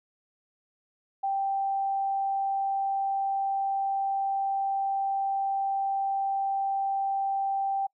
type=tone; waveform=sine; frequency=784 Hz; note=G5; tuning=in tune; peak=-25 dBFS; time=1.23-7.87 s; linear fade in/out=10 ms; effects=noise-tail reverb RT60 0.1 s tail -26 dB re dry